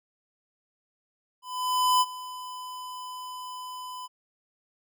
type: tone with ADSR envelope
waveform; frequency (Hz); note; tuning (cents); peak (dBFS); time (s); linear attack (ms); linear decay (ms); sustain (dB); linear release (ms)
square; 1006; B5; +32; -19; 1.42-4.08; 590; 39; -18; 28
effects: none